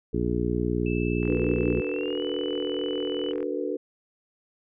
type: harmonic tone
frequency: 59.8 Hz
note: A#1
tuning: 45 cents sharp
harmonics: 1 / 2 / 3 / 4 / 5 / 6 / 7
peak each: -31 / -31 / -31 / -31 / -31 / -31 / -31 dBFS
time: 0.13-1.81 s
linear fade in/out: 10 ms
type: tone with pitch glide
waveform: sine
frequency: 2640 to 2980 Hz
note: E7 to F#7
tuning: +2 to +12 cents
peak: -36 dBFS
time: 0.86-3.32 s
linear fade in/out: 2 ms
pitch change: +210 cents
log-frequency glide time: 1.91-2.24 s
type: click train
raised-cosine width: 0.5 ms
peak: -28 dBFS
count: 94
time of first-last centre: 1.23-3.429 s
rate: 42.3 Hz
type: chord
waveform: sine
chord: B minor seventh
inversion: first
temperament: equal with one note detuned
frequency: 293.7 / 370 / 447.2 / 493.9 Hz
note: D4 / F#4 / A4 / B4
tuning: 0 / 0 / +28 / 0 cents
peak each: -32 dBFS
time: 1.28-3.77 s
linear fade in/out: 10 ms
effects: none